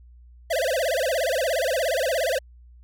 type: tone with vibrato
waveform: square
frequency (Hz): 587.3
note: D5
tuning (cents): 0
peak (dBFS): -22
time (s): 0.5-2.39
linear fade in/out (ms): 10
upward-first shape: sine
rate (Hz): 17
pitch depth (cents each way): 260
effects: added 60 Hz sine -46 dBFS peak until 2.83 s